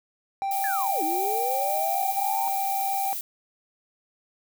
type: tone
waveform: triangle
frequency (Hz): 784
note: G5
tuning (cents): 0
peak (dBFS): -23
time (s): 0.42-3.13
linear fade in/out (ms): 0
type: noise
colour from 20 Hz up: violet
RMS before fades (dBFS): -32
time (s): 0.51-3.21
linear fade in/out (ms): 2
type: linear two-way sweep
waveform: sine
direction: down then up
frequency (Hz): 1760 to 302.5 to 931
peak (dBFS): -29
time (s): 0.64-2.48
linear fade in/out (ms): 0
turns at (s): 1.03
effects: none